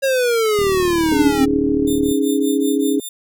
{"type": "exponential sweep", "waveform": "square", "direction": "down", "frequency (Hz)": [550, 261.6], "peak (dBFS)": -15, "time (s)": [0.02, 1.46], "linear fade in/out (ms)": 20}
{"type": "click train", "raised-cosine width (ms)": 3, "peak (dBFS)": -15, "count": 59, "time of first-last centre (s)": [0.59, 2.112], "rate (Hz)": 38.1}
{"type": "chord", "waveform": "sine", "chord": "C# suspended second", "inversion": "none", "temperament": "equal", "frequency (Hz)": [277.2, 311.1, 415.3], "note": ["C#4", "D#4", "G#4"], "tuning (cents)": [0, 0, 0], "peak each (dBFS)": [-17, -20, -20], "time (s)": [1.12, 3], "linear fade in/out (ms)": 2}
{"type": "tone with tremolo", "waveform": "5% pulse", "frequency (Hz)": 3600, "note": "A7", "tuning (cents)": 39, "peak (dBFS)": -18, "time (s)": [1.87, 3.09], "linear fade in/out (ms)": 5, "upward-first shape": "triangle", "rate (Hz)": 5.2, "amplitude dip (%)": 100}
{"effects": []}